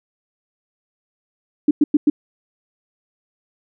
sine tone bursts, 295.3 Hz, D4, 10 cents sharp, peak -9 dBFS, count 4, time 1.68-2.1 s, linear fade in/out 5 ms, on 30 ms, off 100 ms, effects none

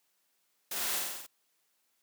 white noise with echo, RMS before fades -36 dBFS, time 0.71-0.99 s, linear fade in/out 5 ms, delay 46 ms, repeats 6, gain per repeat -2 dB, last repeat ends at 1.266 s, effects white hiss -75 dBFS RMS until 2.02 s + high-pass 200 Hz 12 dB/octave

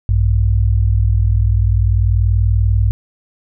sine tone pair together, 59.28 / 99.7 Hz, A#1 / G2, +30 / +30 cents, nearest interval major sixth, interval 900 cents, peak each -13 dBFS, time 0.09-2.91 s, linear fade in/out 0 ms, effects none

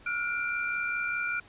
sine tone cluster, 1371 / 1436 / 2361 Hz, F6 / F6 / D7, -32 / +48 / +9 cents, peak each -38 / -31 / -32 dBFS, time 0.06-1.4 s, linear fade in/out 5 ms, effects pink hiss -55 dBFS RMS until 1.48 s + resampled to 8000 Hz

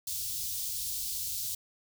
white band-stop noise, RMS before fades -35 dBFS, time 0.07-1.55 s, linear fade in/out 5 ms, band 120 to 3800 Hz, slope 24 dB/octave, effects none

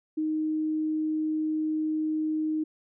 sine tone, 311.1 Hz, D#4, in tune, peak -25 dBFS, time 0.17-2.64 s, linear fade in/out 10 ms, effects none

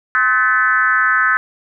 sine tone with frequency modulation, 1518 Hz, F#6, 44 cents sharp, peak -11 dBFS, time 0.15-1.37 s, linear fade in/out 0 ms, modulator 234 Hz, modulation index 1.3, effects none

